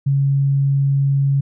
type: tone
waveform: sine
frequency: 138.59 Hz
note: C#3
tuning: in tune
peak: -13 dBFS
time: 0.06-1.41 s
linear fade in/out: 10 ms
effects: none